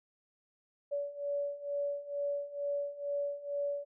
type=beating tone pair; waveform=sine; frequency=570 / 572.2 Hz; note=C#5 / D5; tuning=+48 / -45 cents; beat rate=2.2 Hz; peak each=-38 / -35 dBFS; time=0.91-3.85 s; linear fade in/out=20 ms; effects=none